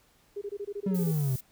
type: tone bursts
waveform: sine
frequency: 406.2 Hz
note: G#4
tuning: 38 cents flat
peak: -32 dBFS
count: 10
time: 0.36-1.118 s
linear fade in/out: 10 ms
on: 56 ms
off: 22 ms
type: linear sweep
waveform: triangle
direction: down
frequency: 196 to 125.3 Hz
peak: -23 dBFS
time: 0.86-1.36 s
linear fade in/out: 5 ms
type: noise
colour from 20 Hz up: violet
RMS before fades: -41 dBFS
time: 0.94-1.41 s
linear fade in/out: 10 ms
effects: pink hiss -64 dBFS RMS until 1.51 s